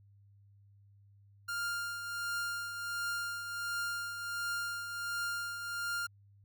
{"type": "tone with tremolo", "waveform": "45% pulse", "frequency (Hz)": 1402, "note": "F6", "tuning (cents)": 6, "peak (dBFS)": -33, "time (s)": [1.48, 6.07], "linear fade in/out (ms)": 10, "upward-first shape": "triangle", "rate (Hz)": 1.4, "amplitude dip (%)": 55, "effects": ["added 100 Hz sine -59 dBFS peak until 6.44 s"]}